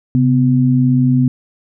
sine tone pair together, 133.26 / 251.4 Hz, C3 / B3, +32 / +31 cents, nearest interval major seventh, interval 1099 cents, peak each -12 dBFS, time 0.15-1.28 s, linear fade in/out 0 ms, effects none

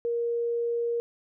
sine tone, 470.2 Hz, A#4, 15 cents sharp, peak -25 dBFS, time 0.05-1 s, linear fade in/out 0 ms, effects none

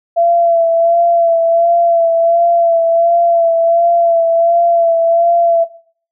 sine tone with vibrato, 675 Hz, E5, 41 cents sharp, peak -8 dBFS, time 0.16-5.65 s, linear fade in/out 20 ms, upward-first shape sine, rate 1.4 Hz, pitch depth 27 cents each way, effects noise-tail reverb RT60 0.5 s tail -18 dB re dry

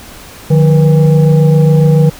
sine tone with frequency modulation, 151.4 Hz, D#3, 47 cents flat, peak -4 dBFS, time 0.5-2.1 s, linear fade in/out 10 ms, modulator 330 Hz, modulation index 0.72, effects pink hiss -33 dBFS RMS until 2.19 s

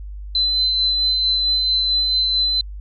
sine tone with tremolo, 4049 Hz, B7, 42 cents sharp, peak -14 dBFS, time 0.35-2.61 s, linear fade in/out 2 ms, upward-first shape sine, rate 4.5 Hz, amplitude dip 25%, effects added 50 Hz sine -29 dBFS peak until 2.8 s + MP3 64 kbps

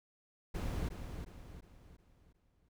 brown noise with echo, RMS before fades -37 dBFS, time 0.54-0.89 s, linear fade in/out 10 ms, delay 360 ms, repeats 5, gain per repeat -7 dB, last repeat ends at 2.69 s, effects none

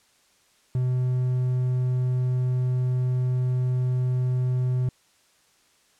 triangle tone, 126.5 Hz, B2, 42 cents sharp, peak -19 dBFS, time 0.75-4.89 s, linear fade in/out 2 ms, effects white hiss -62 dBFS RMS until 5.99 s + low-pass 9000 Hz 12 dB/octave

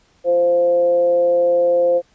sine tone with frequency modulation, 522 Hz, C5, 4 cents flat, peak -12 dBFS, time 0.24-2.02 s, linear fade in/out 50 ms, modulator 177 Hz, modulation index 0.36, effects pink hiss -57 dBFS RMS until 2.14 s + resampled to 16000 Hz

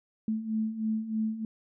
sine beating tone pair, 216.9 / 220.1 Hz, A3 / A3, -25 / +1 cents, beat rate 3.2 Hz, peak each -34 / -29 dBFS, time 0.28-1.45 s, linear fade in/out 2 ms, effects none

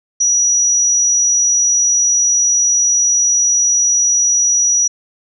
sine tone, 5830 Hz, F#8, 26 cents flat, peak -10 dBFS, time 0.2-4.88 s, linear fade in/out 10 ms, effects none

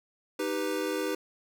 square chord, Eb augmented, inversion none, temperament equal, 311.1 / 392 / 493.9 Hz, Eb4 / G4 / B4, 0 / 0 / 0 cents, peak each -34 dBFS, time 0.39-1.15 s, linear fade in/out 5 ms, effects none

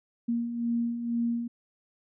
sine beating tone pair, 233.1 / 235.2 Hz, A#3 / A#3, 0 / +16 cents, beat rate 2.1 Hz, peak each -35 / -27 dBFS, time 0.28-1.48 s, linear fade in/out 10 ms, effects none

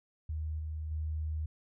sine tone with level steps, 77.78 Hz, D#2, in tune, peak -33 / -35 / -32 dBFS, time 0.29-1.46 s, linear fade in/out 5 ms, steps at 0.59 / 0.91 s, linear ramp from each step 5 ms, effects none

